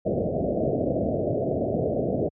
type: low-pass noise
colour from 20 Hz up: white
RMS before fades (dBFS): -25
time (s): 0.05-2.29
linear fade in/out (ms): 10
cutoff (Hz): 680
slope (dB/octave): 96
effects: high-pass 80 Hz 12 dB/octave